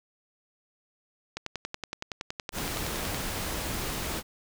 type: click train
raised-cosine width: 0.2 ms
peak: -16 dBFS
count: 20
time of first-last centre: 1.37-3.146 s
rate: 10.7 Hz
type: noise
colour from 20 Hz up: pink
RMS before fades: -33 dBFS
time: 2.52-4.23 s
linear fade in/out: 50 ms
effects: none